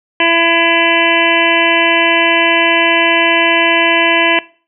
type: harmonic tone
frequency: 335 Hz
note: E4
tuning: 28 cents sharp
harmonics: 1 / 2 / 3 / 5 / 6 / 7 / 8 / 9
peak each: -17 / -17 / -17 / -17 / -17 / -17 / -17 / -17 dBFS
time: 0.2-4.39 s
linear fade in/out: 2 ms
effects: noise-tail reverb RT60 0.4 s tail -21 dB re dry